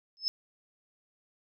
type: tone with exponential growth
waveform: sine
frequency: 5220 Hz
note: E8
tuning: 18 cents flat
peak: -22 dBFS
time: 0.17-0.28 s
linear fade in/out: 0 ms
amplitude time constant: 23 ms
effects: none